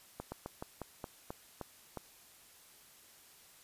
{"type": "slowing click train", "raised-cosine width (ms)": 1, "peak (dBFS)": -26, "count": 9, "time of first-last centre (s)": [0.2, 1.973], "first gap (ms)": 120, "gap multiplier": 1.17, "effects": ["white hiss -60 dBFS RMS until 3.63 s", "resampled to 32000 Hz"]}